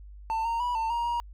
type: tone with pitch steps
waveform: triangle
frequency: 894 / 924 / 975 / 898 / 942 / 949 Hz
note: A5 / A#5 / B5 / A5 / A#5 / A#5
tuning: +27 / -16 / -23 / +35 / +18 / +31 cents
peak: -24 dBFS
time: 0.3-1.2 s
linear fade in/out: 0 ms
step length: 150 ms
effects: added 50 Hz sine -43 dBFS peak until 1.33 s